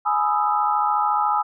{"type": "chord", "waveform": "sine", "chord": "E major seventh", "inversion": "first", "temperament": "equal with one note detuned", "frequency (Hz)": [837.8, 987.8, 1244.5, 1318.5], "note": ["G#5", "B5", "D#6", "E6"], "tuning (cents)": [15, 0, 0, 0], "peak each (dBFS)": [-21, -26, -23, -25], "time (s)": [0.05, 1.43], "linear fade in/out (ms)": 20, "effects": []}